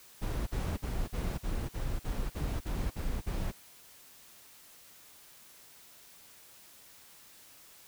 brown noise bursts, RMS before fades -33 dBFS, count 11, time 0.21-3.52 s, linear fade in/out 20 ms, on 260 ms, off 45 ms, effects white hiss -56 dBFS RMS until 7.87 s

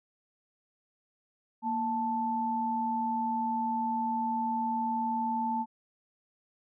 sine tone pair together, 233.1 / 880.1 Hz, A#3 / A5, 0 / 0 cents, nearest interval octave + major seventh, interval 2300 cents, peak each -33 / -29 dBFS, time 1.62-5.66 s, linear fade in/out 50 ms, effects none

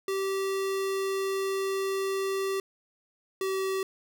square tone pair in turn, 387.9 / 383.2 Hz, G4 / G4, -18 / -39 cents, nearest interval unison, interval 21 cents, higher first, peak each -28 dBFS, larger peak neither, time 0.08-2.6 / 3.41-3.83 s, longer first, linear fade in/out 2 ms, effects none

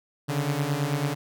sawtooth beating tone pair, 138.59 / 147.69 Hz, C#3 / D3, 0 / +10 cents, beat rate 9.1 Hz, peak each -24 / -23 dBFS, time 0.28-1.15 s, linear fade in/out 20 ms, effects none

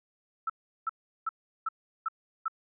sine tone bursts, 1318.5 Hz, E6, in tune, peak -27 dBFS, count 6, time 0.47-2.482 s, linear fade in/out 5 ms, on 27 ms, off 370 ms, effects none

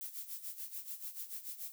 violet noise with tremolo, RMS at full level -42 dBFS, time 0.01-1.72 s, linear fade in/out 0 ms, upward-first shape sine, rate 6.9 Hz, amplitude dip 75%, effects none

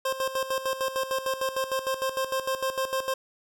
25% pulse tone with tremolo, 528 Hz, C5, 16 cents sharp, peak -21 dBFS, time 0.05-3.14 s, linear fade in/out 5 ms, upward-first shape square, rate 6.6 Hz, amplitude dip 70%, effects none

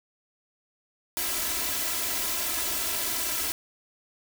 white noise with comb filter, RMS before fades -29 dBFS, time 1.17-3.52 s, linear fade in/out 0 ms, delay 3 ms, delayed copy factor +1, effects none

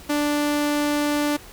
sawtooth tone, 293.7 Hz, D4, in tune, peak -16 dBFS, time 0.09-1.37 s, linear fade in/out 10 ms, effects pink hiss -44 dBFS RMS until 1.52 s

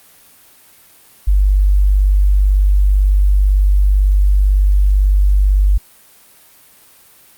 sine tone, 49 Hz, G1, in tune, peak -8 dBFS, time 1.27-5.78 s, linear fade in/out 10 ms, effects white hiss -46 dBFS RMS until 7.37 s + Opus 32 kbps

